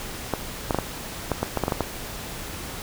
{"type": "clicks", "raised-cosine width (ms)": 1, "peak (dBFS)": -8, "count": 11, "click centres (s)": [0.337, 0.708, 0.746, 0.787, 1.317, 1.43, 1.573, 1.637, 1.681, 1.722, 1.807], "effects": ["pink hiss -35 dBFS RMS until 2.82 s"]}